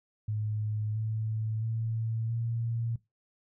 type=tone with pitch steps; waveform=sine; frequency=106.9 / 109.78 / 112.73 / 115.77 Hz; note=A2 / A2 / A2 / A#2; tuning=-49 / -3 / +42 / -11 cents; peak=-29 dBFS; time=0.28-2.96 s; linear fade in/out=5 ms; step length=670 ms; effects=noise-tail reverb RT60 0.2 s tail -19 dB re dry